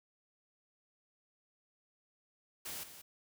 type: noise with echo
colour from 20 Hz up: white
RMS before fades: -43 dBFS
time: 2.65-2.84 s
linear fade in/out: 10 ms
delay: 180 ms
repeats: 1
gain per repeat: -10 dB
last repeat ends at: 3.02 s
effects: none